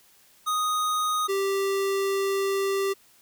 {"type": "tone pair in turn", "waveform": "square", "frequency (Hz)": [1244.5, 392], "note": ["D#6", "G4"], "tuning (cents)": [0, 0], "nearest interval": "octave + minor sixth", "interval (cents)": 2000, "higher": "first", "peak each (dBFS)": -24, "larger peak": "neither", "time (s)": [[0.46, 1.28], [1.28, 2.94]], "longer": "second", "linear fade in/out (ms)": 20, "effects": ["white hiss -58 dBFS RMS until 3.21 s"]}